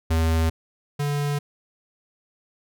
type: tone pair in turn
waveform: square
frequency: 81.2 / 144.68 Hz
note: E2 / D3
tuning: -26 / -26 cents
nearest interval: minor seventh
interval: 1000 cents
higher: second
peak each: -19 / -23 dBFS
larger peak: first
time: 0.1-0.5 / 0.99-1.39 s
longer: neither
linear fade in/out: 10 ms
effects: none